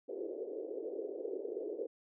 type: band-pass noise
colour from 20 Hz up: white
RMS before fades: -41 dBFS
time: 0.08-1.87 s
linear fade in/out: 10 ms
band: 350 to 490 Hz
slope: 48 dB/octave
effects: none